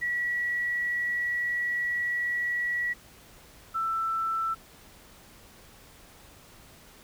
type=tone pair in turn; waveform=sine; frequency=1934 / 1330 Hz; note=B6 / E6; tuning=-37 / +15 cents; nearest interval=tritone; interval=648 cents; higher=first; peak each=-26 dBFS; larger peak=neither; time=0.01-2.94 / 3.74-4.55 s; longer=first; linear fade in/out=20 ms; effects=pink hiss -53 dBFS RMS until 7.03 s